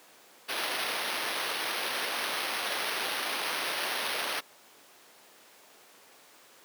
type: noise with sample-and-hold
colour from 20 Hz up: white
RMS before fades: -32 dBFS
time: 0.48-4.41 s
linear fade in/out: 20 ms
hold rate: 7350 Hz
effects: pink hiss -55 dBFS RMS until 6.64 s + high-pass 400 Hz 12 dB/octave